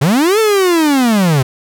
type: linear two-way sweep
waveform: 45% pulse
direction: up then down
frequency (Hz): 123.47 to 450 to 123.47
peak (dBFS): -9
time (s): 0.01-1.43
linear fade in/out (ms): 10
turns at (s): 0.39
effects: none